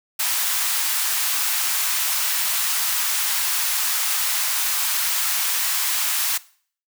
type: high-pass noise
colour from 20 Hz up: white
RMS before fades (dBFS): -22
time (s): 0.19-6.38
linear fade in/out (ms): 10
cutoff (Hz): 850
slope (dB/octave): 24
effects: noise-tail reverb RT60 0.5 s tail -20 dB re dry